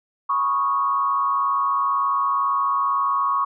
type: tone with frequency modulation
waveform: sine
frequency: 1108.7 Hz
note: C#6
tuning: in tune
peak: -18 dBFS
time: 0.29-3.45 s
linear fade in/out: 10 ms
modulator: 122 Hz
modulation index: 0.73
effects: none